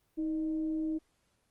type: tone with frequency modulation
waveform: sine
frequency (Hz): 315.8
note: D#4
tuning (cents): +26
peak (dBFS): -30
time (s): 0.17-0.99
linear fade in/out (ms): 20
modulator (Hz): 293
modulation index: 0.22
effects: pink hiss -74 dBFS RMS until 1.5 s + Opus 24 kbps